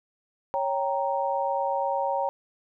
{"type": "chord", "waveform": "sine", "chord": "G diminished", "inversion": "second", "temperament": "equal", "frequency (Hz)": [554.4, 784, 932.3], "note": ["Db5", "G5", "Bb5"], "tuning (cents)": [0, 0, 0], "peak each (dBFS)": [-28, -29, -28], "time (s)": [0.54, 2.29], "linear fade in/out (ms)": 0, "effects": []}